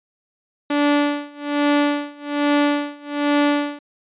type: tone with tremolo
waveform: sawtooth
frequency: 290.5 Hz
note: D4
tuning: 19 cents flat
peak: -10 dBFS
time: 0.7-3.79 s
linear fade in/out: 5 ms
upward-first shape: sine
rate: 1.2 Hz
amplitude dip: 95%
effects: resampled to 8000 Hz

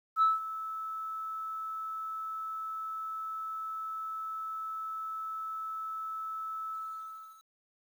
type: tone with ADSR envelope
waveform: sine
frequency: 1307 Hz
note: E6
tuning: 15 cents flat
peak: -19 dBFS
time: 0.16-7.45 s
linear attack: 60 ms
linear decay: 170 ms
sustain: -16 dB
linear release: 720 ms
effects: tanh soft clip ceiling -18 dBFS + 10-bit

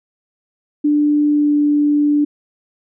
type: tone with pitch glide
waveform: sine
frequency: 295.5 to 293.6 Hz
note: D4 to D4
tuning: +11 to 0 cents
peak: -11 dBFS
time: 0.84-2.25 s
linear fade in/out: 10 ms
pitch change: -11 cents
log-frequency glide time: 1.29-1.55 s
effects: none

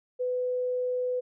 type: tone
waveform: sine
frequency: 500 Hz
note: B4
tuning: 21 cents sharp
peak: -26 dBFS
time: 0.19-1.21 s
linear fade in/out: 20 ms
effects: none

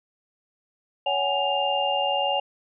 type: tone cluster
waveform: sine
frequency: 561 / 753 / 834 / 2804 Hz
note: C#5 / F#5 / G#5 / F7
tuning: +21 / +30 / +7 / +6 cents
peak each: -27 dBFS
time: 1.06-2.4 s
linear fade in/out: 5 ms
effects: none

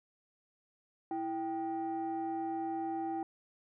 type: tone pair together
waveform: sine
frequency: 329.6 / 784 Hz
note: E4 / G5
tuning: 0 / 0 cents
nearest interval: octave + minor third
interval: 1500 cents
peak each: -35 / -35 dBFS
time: 1.11-3.23 s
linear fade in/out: 2 ms
effects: tanh soft clip ceiling -29 dBFS

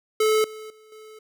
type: tone with level steps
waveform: square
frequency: 433.5 Hz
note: A4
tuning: 26 cents flat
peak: -18 / -37 / -50 / -43 dBFS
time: 0.2-1.19 s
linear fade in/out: 5 ms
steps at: 0.44 / 0.7 / 0.92 s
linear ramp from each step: 2 ms
effects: none

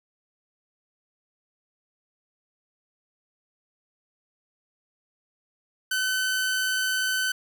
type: tone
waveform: sawtooth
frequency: 1519 Hz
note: F#6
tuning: 45 cents sharp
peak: -20 dBFS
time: 5.91-7.32 s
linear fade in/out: 5 ms
effects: none

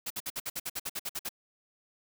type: noise bursts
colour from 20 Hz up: white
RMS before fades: -35 dBFS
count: 13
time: 0.06-1.292 s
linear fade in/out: 10 ms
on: 44 ms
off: 55 ms
effects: none

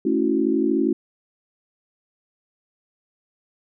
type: chord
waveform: sine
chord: F# minor seventh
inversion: first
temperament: equal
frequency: 220 / 277.2 / 329.6 / 370 Hz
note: A3 / C#4 / E4 / F#4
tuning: 0 / 0 / 0 / 0 cents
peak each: -25 / -22 / -22 / -24 dBFS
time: 0.05-0.93 s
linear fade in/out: 5 ms
effects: none

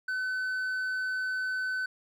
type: tone with hard clipping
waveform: sine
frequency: 1514 Hz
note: F#6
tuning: 39 cents sharp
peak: -30 dBFS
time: 0.08-1.86 s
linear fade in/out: 5 ms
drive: 3 dB
effects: none

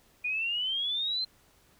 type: exponential sweep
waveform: sine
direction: up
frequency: 2436 to 4158 Hz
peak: -28 dBFS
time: 0.24-1.25 s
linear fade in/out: 10 ms
effects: pink hiss -63 dBFS RMS until 1.79 s

